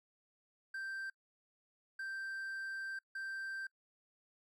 triangle tone bursts at uneven times, 1568 Hz, G6, in tune, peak -38 dBFS, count 3, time 0.74-1.1 / 1.99-2.99 / 3.15-3.67 s, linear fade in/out 5 ms, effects noise-tail reverb RT60 0.1 s tail -25 dB re dry

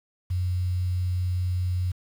sine tone with quantisation, 90.5 Hz, F#2, 38 cents flat, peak -23 dBFS, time 0.3-1.92 s, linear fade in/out 10 ms, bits 8, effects none

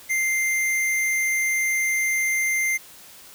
square tone, 2093 Hz, C7, in tune, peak -21 dBFS, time 0.09-2.78 s, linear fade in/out 20 ms, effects white hiss -46 dBFS RMS until 3.34 s

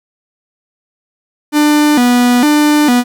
45% pulse tone with vibrato, 270.1 Hz, C#4, 45 cents flat, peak -7 dBFS, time 1.52-3.04 s, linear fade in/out 50 ms, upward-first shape square, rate 1.1 Hz, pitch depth 170 cents each way, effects 8-bit

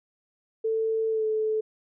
sine tone with pitch glide, 444.5 to 434.8 Hz, A4 to A4, +18 to -21 cents, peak -23 dBFS, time 0.64-1.61 s, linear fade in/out 10 ms, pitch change -39 cents, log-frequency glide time 1.1-1.25 s, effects none

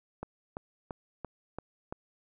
click train, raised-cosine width 1 ms, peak -23 dBFS, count 6, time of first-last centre 0.23-1.925 s, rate 2.95 Hz, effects none

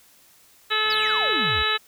harmonic tone, 431.9 Hz, A4, 32 cents flat, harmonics 1 / 2 / 3 / 4 / 5 / 6 / 7 / 8 / 9, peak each -32 / -35 / -26 / -26 / -32 / -30 / -30 / -34 / -25 dBFS, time 0.7-1.78 s, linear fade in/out 20 ms
click train, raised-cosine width 0.5 ms, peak -28 dBFS, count 64, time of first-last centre 0.86-1.589 s, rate 86.4 Hz
triangle exponential sweep, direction down, 5300 to 61.74 Hz, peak -27 dBFS, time 0.9-1.63 s, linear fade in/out 5 ms
effects white hiss -55 dBFS RMS until 1.87 s

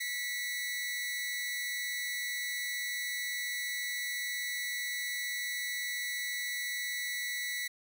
sawtooth tone pair together, 1962.4 / 2178 Hz, B6 / C#7, -12 / -31 cents, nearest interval major second, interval 181 cents, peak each -31 / -38 dBFS, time 0-7.68 s, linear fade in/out 10 ms, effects none

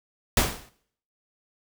pink noise with exponential decay, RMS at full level -17 dBFS, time 0.37-0.69 s, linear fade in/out 2 ms, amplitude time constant 69 ms, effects noise-tail reverb RT60 0.6 s tail -18 dB re dry

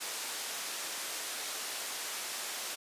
white band-pass noise, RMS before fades -39 dBFS, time 0-2.76 s, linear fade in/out 20 ms, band 380 to 9200 Hz, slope 12 dB/octave, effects resampled to 32000 Hz

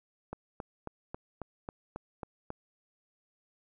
click train, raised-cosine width 1 ms, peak -24 dBFS, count 9, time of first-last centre 0.33-2.504 s, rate 3.68 Hz, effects none

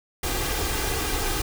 pink noise with comb filter, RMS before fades -26 dBFS, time 0.23-1.42 s, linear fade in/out 5 ms, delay 2.5 ms, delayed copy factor +0.6, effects none

